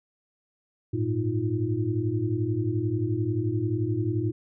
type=tone cluster; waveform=sine; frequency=102.7 / 114.1 / 313.9 / 351.6 Hz; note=G#2 / A#2 / D#4 / F4; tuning=-19 / -37 / +15 / +12 cents; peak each=-31 / -27 / -30 / -31 dBFS; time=0.93-4.32 s; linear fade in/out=10 ms; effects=none